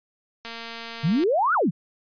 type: click train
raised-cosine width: 0.2 ms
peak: -19 dBFS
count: 182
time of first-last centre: 0.45-1.237 s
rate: 230 Hz
type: exponential two-way sweep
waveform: sine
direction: up then down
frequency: 138 to 1502 to 138 Hz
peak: -18 dBFS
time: 1.03-1.71 s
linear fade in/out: 20 ms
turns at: 1.54 s
effects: resampled to 11025 Hz